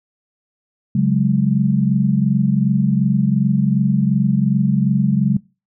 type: chord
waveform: sine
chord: C# suspended fourth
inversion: none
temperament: equal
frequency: 138.59 / 185 / 207.7 Hz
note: C#3 / F#3 / G#3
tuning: 0 / 0 / 0 cents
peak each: -17 dBFS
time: 0.95-5.37 s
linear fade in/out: 5 ms
effects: noise-tail reverb RT60 0.3 s tail -23 dB re dry